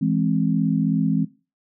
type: chord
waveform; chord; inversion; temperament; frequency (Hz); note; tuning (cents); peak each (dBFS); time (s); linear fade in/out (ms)
sine; E augmented; none; equal with one note detuned; 164.81 / 207.7 / 263.6; E3 / G#3 / B#3; 0 / 0 / +13; -22; 0.01-1.25; 10
effects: noise-tail reverb RT60 0.3 s tail -17 dB re dry